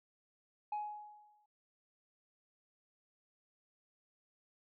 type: tone with exponential decay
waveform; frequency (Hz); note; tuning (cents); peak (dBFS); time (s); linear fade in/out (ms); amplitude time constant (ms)
sine; 839; G#5; +17; -32; 0.72-1.46; 5; 160
effects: tanh soft clip ceiling -34 dBFS